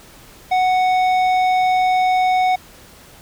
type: tone with tanh clipping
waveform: triangle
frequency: 740 Hz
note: F#5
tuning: in tune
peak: -15 dBFS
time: 0.51-2.56 s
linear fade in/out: 10 ms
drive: 15 dB
effects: pink hiss -44 dBFS RMS until 3.21 s